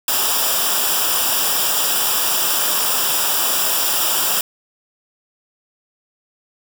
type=noise with comb filter; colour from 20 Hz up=white; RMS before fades=-18 dBFS; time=0.08-4.41 s; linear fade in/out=2 ms; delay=0.47 ms; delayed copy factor=-0.75; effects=none